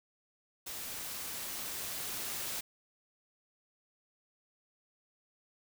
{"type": "noise with level ramp", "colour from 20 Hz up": "white", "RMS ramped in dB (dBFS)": [-42, -38], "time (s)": [0.66, 2.61], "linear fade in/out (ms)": 10, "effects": []}